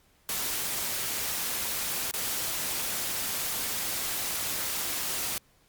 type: noise with dropouts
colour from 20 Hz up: white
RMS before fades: -31 dBFS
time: 0.29-5.38 s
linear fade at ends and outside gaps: 1 ms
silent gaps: 2.112-2.138 s
effects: pink hiss -64 dBFS RMS until 5.68 s + MP3 96 kbps